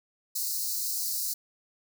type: high-pass noise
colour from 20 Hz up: white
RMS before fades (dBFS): -31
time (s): 0.35-1.34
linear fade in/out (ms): 10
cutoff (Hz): 4100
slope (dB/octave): 96
effects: none